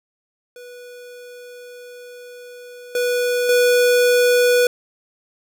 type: tone with level steps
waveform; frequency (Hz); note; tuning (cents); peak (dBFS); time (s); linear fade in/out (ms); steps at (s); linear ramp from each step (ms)
square; 490.2; B4; -13; -37 / -18 / -13; 0.56-4.67; 2; 2.95 / 3.49; 2
effects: none